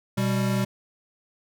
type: tone pair together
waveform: square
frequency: 123.85 / 196.6 Hz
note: B2 / G3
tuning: +5 / +5 cents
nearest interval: minor sixth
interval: 800 cents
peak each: -26 / -25 dBFS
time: 0.17-0.65 s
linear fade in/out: 10 ms
effects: none